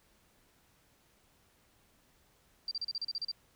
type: tone bursts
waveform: sine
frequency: 4704 Hz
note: D8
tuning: 2 cents sharp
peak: -33 dBFS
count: 10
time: 2.68-3.315 s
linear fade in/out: 2 ms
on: 32 ms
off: 35 ms
effects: pink hiss -68 dBFS RMS until 3.55 s